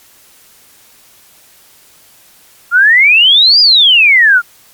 sine exponential two-way sweep, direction up then down, 1368 to 4978 to 1368 Hz, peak -3 dBFS, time 2.71-4.42 s, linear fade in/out 50 ms, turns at 3.6 s, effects white hiss -44 dBFS RMS until 4.73 s + MP3 96 kbps

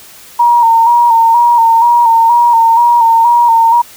sine tone with vibrato, 932.3 Hz, A#5, in tune, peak -4 dBFS, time 0.39-3.82 s, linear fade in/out 10 ms, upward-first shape square, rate 2.1 Hz, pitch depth 36 cents each way, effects white hiss -36 dBFS RMS until 3.96 s

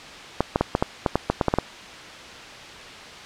clicks, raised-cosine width 1 ms, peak -4 dBFS, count 12, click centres 0.406 / 0.559 / 0.61 / 0.751 / 0.825 / 1.062 / 1.156 / 1.3 / 1.412 / 1.483 / 1.539 / 1.586 s, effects white hiss -39 dBFS RMS until 3.25 s + low-pass 4000 Hz 12 dB/octave

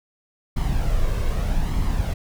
brown noise with flanger, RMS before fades -21 dBFS, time 0.56-2.14 s, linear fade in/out 10 ms, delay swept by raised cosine 0.95 to 1.9 ms, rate 0.82 Hz, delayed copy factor +0.5, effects none

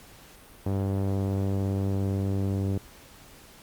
sawtooth tone with low-pass filter sweep, 97.7 Hz, G2, 5 cents flat, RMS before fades -27 dBFS, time 0.66-2.78 s, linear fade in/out 5 ms, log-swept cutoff 650 to 410 Hz, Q 0.97, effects pink hiss -51 dBFS RMS until 3.62 s + Opus 48 kbps

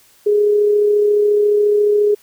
sine tone with amplitude modulation, 415.3 Hz, G#4, in tune, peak -9 dBFS, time 0.26-2.15 s, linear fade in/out 10 ms, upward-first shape sine, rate 34.3 Hz, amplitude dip 30%, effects white hiss -51 dBFS RMS until 2.22 s

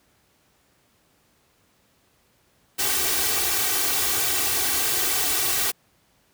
white noise with comb filter, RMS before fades -23 dBFS, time 2.78-5.72 s, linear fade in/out 20 ms, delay 2.6 ms, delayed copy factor +1, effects pink hiss -63 dBFS RMS until 6.33 s + high-pass 60 Hz 12 dB/octave

